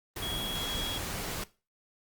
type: tone in noise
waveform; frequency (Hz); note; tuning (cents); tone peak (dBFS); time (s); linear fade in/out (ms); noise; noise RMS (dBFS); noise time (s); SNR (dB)
sine; 3322; G#7; 0; -34; 0.22-0.98; 5; pink; -36; 0.16-1.44; -1
effects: noise-tail reverb RT60 0.3 s tail -18 dB re dry + Opus 32 kbps